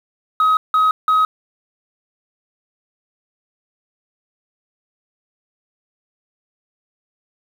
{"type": "tone bursts", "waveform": "sine", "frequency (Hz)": 1267, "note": "D#6", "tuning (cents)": 31, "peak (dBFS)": -9, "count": 3, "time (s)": [0.4, 1.25], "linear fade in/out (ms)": 2, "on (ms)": 170, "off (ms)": 170, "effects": ["tanh soft clip ceiling -10 dBFS", "7-bit"]}